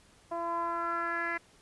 10% pulse tone with low-pass filter sweep, 338.8 Hz, E4, 48 cents sharp, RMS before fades -33 dBFS, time 0.31-1.38 s, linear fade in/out 10 ms, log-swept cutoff 820 to 2000 Hz, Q 4.2, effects pink hiss -61 dBFS RMS until 1.61 s + resampled to 24000 Hz

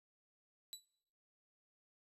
25% pulse tone with exponential decay, 3947 Hz, B7, 2 cents flat, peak -38 dBFS, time 0.73-0.85 s, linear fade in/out 0 ms, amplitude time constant 24 ms, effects noise-tail reverb RT60 0.7 s tail -22 dB re dry + resampled to 32000 Hz

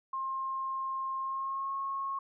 sine tone with pitch glide, 1064 to 1090.1 Hz, C6 to C#6, +29 to -29 cents, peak -32 dBFS, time 0.13-2.19 s, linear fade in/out 5 ms, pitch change +42 cents, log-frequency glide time 1.19-1.74 s, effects none

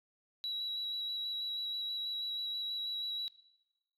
sine tone with vibrato, 3900 Hz, B7, 23 cents flat, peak -34 dBFS, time 0.44-3.28 s, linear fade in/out 0 ms, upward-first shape square, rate 6.2 Hz, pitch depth 10 cents each way, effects noise-tail reverb RT60 1.0 s tail -20 dB re dry + tanh soft clip ceiling -31 dBFS

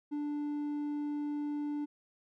sine tone with hard clipping, 293.7 Hz, D4, in tune, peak -34 dBFS, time 0.11-1.86 s, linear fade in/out 20 ms, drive 3 dB, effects none

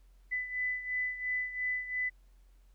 sine beating tone pair, 1999 / 2001.9 Hz, B6 / B6, +20 / +23 cents, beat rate 2.9 Hz, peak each -33 / -38 dBFS, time 0.31-2.1 s, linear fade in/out 20 ms, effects added 44 Hz sine -57 dBFS peak until 2.74 s + pink hiss -74 dBFS RMS until 2.74 s

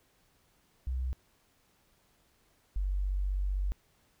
sine tone pair in turn, 63.8 / 47.8 Hz, C2 / G1, -43 / -43 cents, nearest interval perfect fourth, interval 500 cents, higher first, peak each -30 / -28 dBFS, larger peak second, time 0.87-1.13 / 2.76-3.72 s, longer second, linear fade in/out 0 ms, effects pink hiss -69 dBFS RMS until 4.2 s

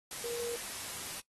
sine tone in noise, 473.9 Hz, A#4, 28 cents sharp, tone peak -35 dBFS, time 0.24-0.56 s, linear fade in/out 2 ms, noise white, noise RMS -41 dBFS, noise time 0.11-1.2 s, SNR +3 dB, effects noise-tail reverb RT60 0.1 s tail -18 dB re dry + AAC 32 kbps

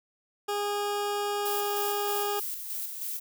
20% pulse tone, 410 Hz, G#4, 22 cents flat, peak -23 dBFS, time 0.48-2.4 s, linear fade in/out 10 ms
violet noise with tremolo, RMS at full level -34 dBFS, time 1.45-3.2 s, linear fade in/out 10 ms, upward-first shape square, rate 3.2 Hz, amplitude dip 40%
effects none

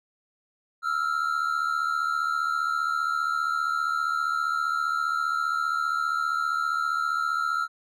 triangle tone pair together, 1317 / 1392.1 Hz, E6 / F6, -2 / -6 cents, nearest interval minor second, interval 96 cents, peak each -25 dBFS, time 0.82-7.68 s, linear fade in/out 50 ms, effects none

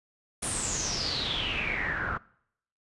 pink noise with low-pass filter sweep, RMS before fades -31 dBFS, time 0.42-2.18 s, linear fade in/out 10 ms, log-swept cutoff 9900 to 1300 Hz, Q 9.9, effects noise-tail reverb RT60 0.7 s tail -23 dB re dry + resampled to 24000 Hz

